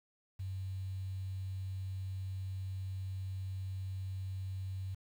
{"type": "tone with quantisation", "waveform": "sine", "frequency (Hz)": 95, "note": "F#2", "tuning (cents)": 46, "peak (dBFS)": -37, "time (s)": [0.39, 4.95], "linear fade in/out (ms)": 10, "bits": 10, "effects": []}